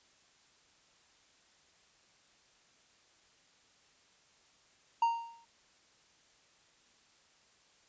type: tone with exponential decay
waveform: triangle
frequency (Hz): 927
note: A#5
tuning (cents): -10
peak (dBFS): -21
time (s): 5.02-5.45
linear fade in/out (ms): 5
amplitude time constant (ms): 93
effects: white hiss -66 dBFS RMS until 7.88 s + resampled to 16000 Hz